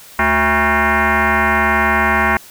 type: tone with frequency modulation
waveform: sine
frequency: 366 Hz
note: F#4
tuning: 19 cents flat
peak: -11 dBFS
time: 0.19-2.37 s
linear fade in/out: 2 ms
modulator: 293 Hz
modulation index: 6.2
effects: white hiss -40 dBFS RMS until 2.5 s